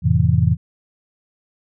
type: chord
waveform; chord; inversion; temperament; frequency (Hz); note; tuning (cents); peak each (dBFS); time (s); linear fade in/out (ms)
sine; F major seventh; none; just; 87.31 / 109.13 / 130.96 / 163.7; F2 / A2 / C3 / E3; 0 / -14 / +2 / -12; -18; 0.02-0.57; 50
effects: none